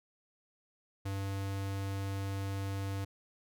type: tone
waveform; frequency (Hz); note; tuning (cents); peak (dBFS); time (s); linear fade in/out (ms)
square; 98; G2; 0; -35; 1.05-3.05; 10
effects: none